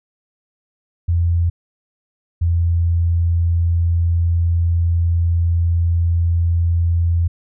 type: tone pair in turn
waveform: sine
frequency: 85.3 / 84.9 Hz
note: F2 / F2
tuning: -40 / -48 cents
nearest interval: unison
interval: 8 cents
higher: first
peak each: -13 dBFS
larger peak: neither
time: 1.08-1.5 / 2.41-7.28 s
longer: second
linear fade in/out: 10 ms
effects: none